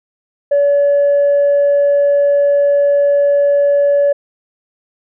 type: tone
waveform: sine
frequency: 570 Hz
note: C#5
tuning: 48 cents sharp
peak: -7 dBFS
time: 0.51-4.13 s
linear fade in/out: 10 ms
effects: tanh soft clip ceiling -6 dBFS